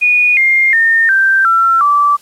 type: tone with pitch steps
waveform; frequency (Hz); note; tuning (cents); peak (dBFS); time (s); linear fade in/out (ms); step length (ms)
sine; 2460 / 2117 / 1821.7 / 1567.7 / 1349.1 / 1161; D#7 / C7 / A#6 / G6 / E6 / D6; -20 / +20 / -40 / 0 / +40 / -20; -7; 0.01-2.17; 20; 360
effects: white hiss -44 dBFS RMS until 2.21 s + low-pass 12000 Hz 12 dB/octave